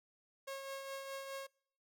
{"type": "tone with tremolo", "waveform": "sawtooth", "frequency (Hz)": 544, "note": "C#5", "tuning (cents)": -33, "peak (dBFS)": -37, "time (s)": [0.47, 1.47], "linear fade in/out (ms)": 10, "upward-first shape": "triangle", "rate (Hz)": 4.8, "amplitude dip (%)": 45, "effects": ["noise-tail reverb RT60 0.6 s tail -26 dB re dry"]}